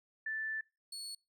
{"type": "tone pair in turn", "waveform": ["sine", "30% pulse"], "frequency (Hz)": [1760, 4395], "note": ["A6", "C#8"], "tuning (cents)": [0, -16], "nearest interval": "octave + major third", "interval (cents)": 1584, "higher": "second", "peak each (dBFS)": [-35, -39], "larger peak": "first", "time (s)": [[0.26, 0.61], [0.92, 1.15]], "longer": "first", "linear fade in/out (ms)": 5, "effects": ["noise-tail reverb RT60 0.3 s tail -26 dB re dry"]}